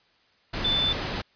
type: tone in noise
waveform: sine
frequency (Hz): 3520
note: A7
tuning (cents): 0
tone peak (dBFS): -22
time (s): 0.64-0.93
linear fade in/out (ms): 10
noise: pink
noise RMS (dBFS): -30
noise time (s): 0.53-1.22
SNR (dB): +5
effects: white hiss -63 dBFS RMS until 1.35 s + resampled to 11025 Hz